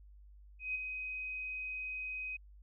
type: tone with ADSR envelope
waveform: sine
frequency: 2517 Hz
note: D#7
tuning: 19 cents sharp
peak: -32 dBFS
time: 0.59-2.37 s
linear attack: 160 ms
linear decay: 14 ms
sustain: -6 dB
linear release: 10 ms
effects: added 50 Hz sine -54 dBFS peak until 2.62 s